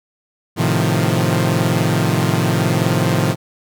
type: chord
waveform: sawtooth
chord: F dominant seventh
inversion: first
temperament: equal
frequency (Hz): 110 / 130.81 / 155.56 / 174.61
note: A2 / C3 / Eb3 / F3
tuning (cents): 0 / 0 / 0 / 0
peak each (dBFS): -16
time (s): 0.56-3.36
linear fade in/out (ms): 50
effects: none